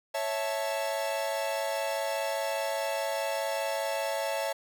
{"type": "chord", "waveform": "45% pulse", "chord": "A major", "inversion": "first", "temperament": "equal", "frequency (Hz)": [554.4, 659.3, 880], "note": ["C#5", "E5", "A5"], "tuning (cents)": [0, 0, 0], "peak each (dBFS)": [-33, -33, -35], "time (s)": [0.14, 4.53], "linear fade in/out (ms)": 10, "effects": []}